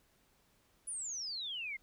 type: exponential sweep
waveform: sine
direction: down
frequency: 10060 to 2070 Hz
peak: -38 dBFS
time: 0.87-1.77 s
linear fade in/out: 10 ms
effects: pink hiss -71 dBFS RMS until 1.82 s